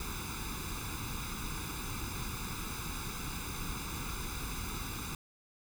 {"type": "noise with comb filter", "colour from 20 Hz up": "pink", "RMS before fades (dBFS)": -39, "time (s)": [0, 5.15], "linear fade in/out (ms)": 2, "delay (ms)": 0.81, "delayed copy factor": 0.85, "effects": []}